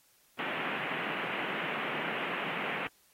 white band-pass noise, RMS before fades -36 dBFS, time 0.39-2.87 s, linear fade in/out 0 ms, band 150 to 2800 Hz, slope 48 dB/octave, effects white hiss -66 dBFS RMS until 3.13 s + AAC 48 kbps

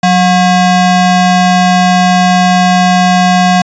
square ring-modulated tone, 452.4 Hz, A4, 48 cents sharp, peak -3 dBFS, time 0.03-3.62 s, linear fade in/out 5 ms, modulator 269 Hz, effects resampled to 16000 Hz

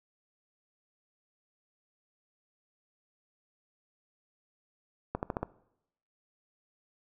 accelerating click train, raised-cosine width 1 ms, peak -17 dBFS, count 5, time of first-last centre 5.15-5.43 s, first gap 79 ms, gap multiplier 0.92, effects noise-tail reverb RT60 0.8 s tail -20 dB re dry

